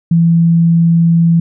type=tone; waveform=sine; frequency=167.4 Hz; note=E3; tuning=27 cents sharp; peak=-6 dBFS; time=0.11-1.4 s; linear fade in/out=5 ms; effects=none